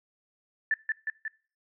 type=tone with echo; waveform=sine; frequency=1758 Hz; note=A6; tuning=2 cents flat; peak=-22 dBFS; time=0.71-0.74 s; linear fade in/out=2 ms; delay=180 ms; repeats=3; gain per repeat=-3 dB; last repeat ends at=1.28 s; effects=noise-tail reverb RT60 0.4 s tail -22 dB re dry